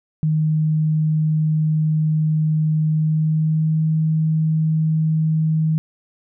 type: tone with pitch glide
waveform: sine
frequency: 155.56 to 157.82 Hz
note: D#3 to D#3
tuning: 0 to +25 cents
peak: -15 dBFS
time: 0.23-5.78 s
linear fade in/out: 0 ms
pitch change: +25 cents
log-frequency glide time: 2.88-3.86 s
effects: none